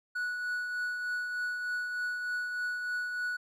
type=tone with tremolo; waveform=triangle; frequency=1471 Hz; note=F#6; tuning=11 cents flat; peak=-28 dBFS; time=0.15-3.37 s; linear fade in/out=10 ms; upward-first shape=triangle; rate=3.3 Hz; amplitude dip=40%; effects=none